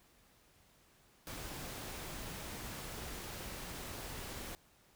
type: noise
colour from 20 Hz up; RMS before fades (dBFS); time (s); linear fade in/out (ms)
pink; -45; 1.27-4.55; 0
effects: pink hiss -67 dBFS RMS until 4.95 s